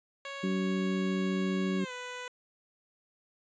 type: tone with pitch glide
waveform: 10% pulse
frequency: 554.4 to 496.8 Hz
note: C#5 to B4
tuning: 0 to +10 cents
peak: -30 dBFS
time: 0.25-2.28 s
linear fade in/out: 2 ms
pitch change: -190 cents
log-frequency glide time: 1.78-1.92 s
type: harmonic tone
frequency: 94.5 Hz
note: F#2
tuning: 37 cents sharp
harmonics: 2 / 3 / 4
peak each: -29 / -37 / -35 dBFS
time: 0.43-1.85 s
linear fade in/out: 10 ms
effects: resampled to 16000 Hz

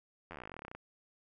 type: slowing click train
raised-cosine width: 0.5 ms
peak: -30 dBFS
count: 22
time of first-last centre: 0.31-0.75 s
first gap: 11 ms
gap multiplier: 1.06
effects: none

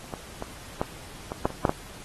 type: clicks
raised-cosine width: 1 ms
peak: -30 / -18 / -19 / -11 / -17 / -8 / -24 / -6 / -9 dBFS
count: 9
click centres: 0.043 / 0.138 / 0.424 / 0.815 / 1.319 / 1.455 / 1.504 / 1.652 / 1.694 s
effects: pink hiss -45 dBFS RMS until 2.04 s + AAC 32 kbps

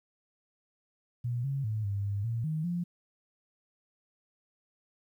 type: tone with pitch steps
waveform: sine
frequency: 120.7 / 137.6 / 108.4 / 100.2 / 100.9 / 115.4 / 156.5 / 174.4 Hz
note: B2 / C#3 / A2 / G2 / G#2 / A#2 / D#3 / F3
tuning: -39 / -12 / -25 / +38 / -49 / -17 / +10 / -2 cents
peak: -29 dBFS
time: 1.24-2.84 s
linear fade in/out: 10 ms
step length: 200 ms
effects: 11-bit

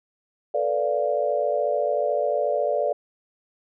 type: chord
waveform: sine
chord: B half-diminished seventh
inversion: third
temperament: equal with one note detuned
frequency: 440 / 493.9 / 582.6 / 698.5 Hz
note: A4 / B4 / D5 / F5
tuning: 0 / 0 / -14 / 0 cents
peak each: -28 / -28 / -23 / -28 dBFS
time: 0.54-2.93 s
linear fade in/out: 5 ms
effects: none

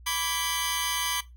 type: tone cluster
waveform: 15% pulse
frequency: 991 / 1158 / 1650 / 3133 Hz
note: B5 / D6 / G#6 / G7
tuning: +6 / -25 / -12 / -2 cents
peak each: -25 / -26 / -31 / -24 dBFS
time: 0.06-1.21 s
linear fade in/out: 10 ms
effects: noise-tail reverb RT60 0.2 s tail -17 dB re dry + added 60 Hz sine -46 dBFS peak until 1.36 s

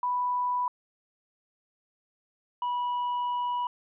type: tone pair in turn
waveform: sine / triangle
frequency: 987.8 / 977.6 Hz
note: B5 / B5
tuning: 0 / -18 cents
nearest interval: unison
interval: 18 cents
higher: first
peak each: -25 dBFS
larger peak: neither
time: 0.03-0.68 / 2.62-3.67 s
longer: second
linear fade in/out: 2 ms
effects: resampled to 8000 Hz

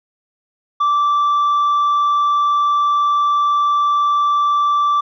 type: tone with tanh clipping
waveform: triangle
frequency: 1167 Hz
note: D6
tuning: 11 cents flat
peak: -13 dBFS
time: 0.8-5.01 s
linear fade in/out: 10 ms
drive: 7 dB
effects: none

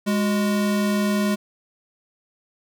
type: tone pair together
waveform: square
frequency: 206.5 / 367.9 Hz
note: G#3 / F#4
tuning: -10 / -10 cents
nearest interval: minor seventh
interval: 1000 cents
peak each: -20 / -30 dBFS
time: 0.06-1.36 s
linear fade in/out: 20 ms
effects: none

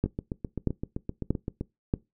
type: two click trains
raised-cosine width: 3 ms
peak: -18 / -11 dBFS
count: 13 / 4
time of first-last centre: 0.06-1.61 / 0.04-1.939 s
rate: 7.74 / 1.58 Hz
effects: noise-tail reverb RT60 0.2 s tail -21 dB re dry

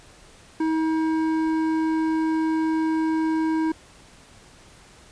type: tone with hard clipping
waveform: triangle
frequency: 318.8 Hz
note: D#4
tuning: 42 cents sharp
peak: -22 dBFS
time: 0.6-3.72 s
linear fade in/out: 5 ms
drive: 14 dB
effects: pink hiss -50 dBFS RMS until 5.11 s + resampled to 22050 Hz

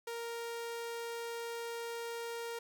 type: tone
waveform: sawtooth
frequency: 466.2 Hz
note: A#4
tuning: in tune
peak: -35 dBFS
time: 0.07-2.59 s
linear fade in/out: 5 ms
effects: none

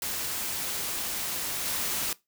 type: noise with level steps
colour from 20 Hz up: white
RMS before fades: -32 / -30 dBFS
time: 0.02-2.13 s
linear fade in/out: 2 ms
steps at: 1.65 s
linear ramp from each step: 10 ms
effects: noise-tail reverb RT60 0.2 s tail -20 dB re dry

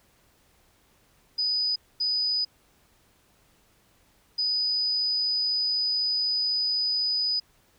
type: tone bursts at uneven times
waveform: sine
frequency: 4978 Hz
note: D#8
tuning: in tune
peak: -23 dBFS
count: 3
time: 1.38-1.76 / 2-2.45 / 4.38-7.4 s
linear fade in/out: 10 ms
effects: pink hiss -63 dBFS RMS until 7.78 s

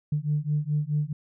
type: beating tone pair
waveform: sine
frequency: 146.9 / 151.6 Hz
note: D3 / D#3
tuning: +1 / -45 cents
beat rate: 4.7 Hz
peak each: -26 dBFS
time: 0.12-1.13 s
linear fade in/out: 5 ms
effects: tanh soft clip ceiling -16 dBFS

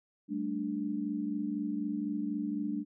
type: chord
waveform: sine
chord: G suspended second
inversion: none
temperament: equal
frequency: 196 / 220 / 293.7 Hz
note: G3 / A3 / D4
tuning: 0 / 0 / 0 cents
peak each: -38 / -36 / -34 dBFS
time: 0.28-2.85 s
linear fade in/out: 50 ms
effects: none

